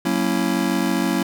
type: chord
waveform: square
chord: F# dominant seventh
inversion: none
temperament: just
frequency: 185 / 231.2 / 277.5 / 333 Hz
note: F#3 / A#3 / C#4 / E4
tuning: 0 / -14 / +2 / +18 cents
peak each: -25 dBFS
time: 0.05-1.23 s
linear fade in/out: 5 ms
effects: none